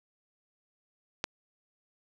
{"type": "click", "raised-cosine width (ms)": 0.2, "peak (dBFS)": -12, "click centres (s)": 1.241, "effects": []}